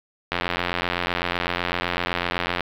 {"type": "click train", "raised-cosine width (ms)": 0.3, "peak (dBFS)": -6, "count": 202, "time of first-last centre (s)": [0.32, 2.607], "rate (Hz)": 87.9, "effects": ["low-pass 4000 Hz 12 dB/octave", "7-bit"]}